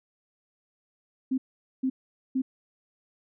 sine tone bursts, 261.6 Hz, C4, in tune, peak -23 dBFS, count 3, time 1.31-2.42 s, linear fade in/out 10 ms, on 70 ms, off 450 ms, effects none

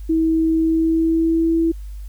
sine tone with pitch glide, 322.7 to 329.3 Hz, E4 to E4, -37 to -2 cents, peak -14 dBFS, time 0.09-1.72 s, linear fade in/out 10 ms, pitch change +35 cents, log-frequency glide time 0.59-1.58 s, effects added 50 Hz sine -29 dBFS peak until 2.08 s + white hiss -55 dBFS RMS until 2.08 s

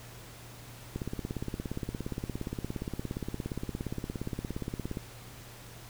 click train, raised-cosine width 3 ms, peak -21 dBFS, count 70, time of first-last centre 0.96-4.972 s, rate 17.2 Hz, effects added 118 Hz sine -50 dBFS peak until 5.89 s + pink hiss -50 dBFS RMS until 5.89 s

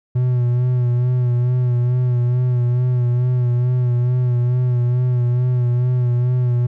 triangle tone with vibrato, 123.47 Hz, B2, in tune, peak -12 dBFS, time 0.15-6.67 s, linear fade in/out 10 ms, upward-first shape sine, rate 2.3 Hz, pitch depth 34 cents each way, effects none

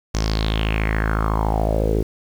sawtooth tone with low-pass filter sweep, 53.9 Hz, A1, 35 cents flat, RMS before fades -20 dBFS, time 0.14-2.03 s, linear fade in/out 10 ms, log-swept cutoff 6100 to 390 Hz, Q 5.2, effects 7-bit

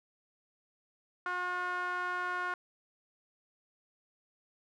sawtooth tone with band-pass filter, 359.7 Hz, F#4, 49 cents flat, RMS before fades -35 dBFS, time 1.26-2.54 s, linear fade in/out 2 ms, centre 1300 Hz, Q 5.8, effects none

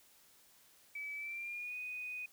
sine tone with pitch glide, 2295 to 2488 Hz, D7 to D#7, -40 to -1 cents, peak -40 dBFS, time 0.95-2.26 s, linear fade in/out 5 ms, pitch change +139 cents, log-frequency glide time 1.15-1.78 s, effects white hiss -65 dBFS RMS until 2.32 s

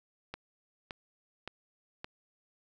click train, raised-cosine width 0.3 ms, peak -23 dBFS, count 4, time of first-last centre 0.34-2.045 s, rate 1.76 Hz, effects none

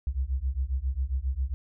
sine beating tone pair, 62.3 / 69.7 Hz, B1 / C#2, +16 / +10 cents, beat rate 7.4 Hz, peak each -29 dBFS, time 0.07-1.54 s, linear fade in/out 0 ms, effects none

